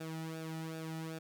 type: tone with flanger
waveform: sawtooth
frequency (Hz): 160.8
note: E3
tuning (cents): -43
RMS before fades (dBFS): -42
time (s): 0-1.19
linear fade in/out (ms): 10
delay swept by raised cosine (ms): 0.96 to 1.9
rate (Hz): 2.6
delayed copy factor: -0.7
effects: none